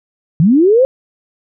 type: linear sweep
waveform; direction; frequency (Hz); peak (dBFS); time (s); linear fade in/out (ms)
sine; up; 144.6 to 542; -6; 0.4-0.85; 0
effects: none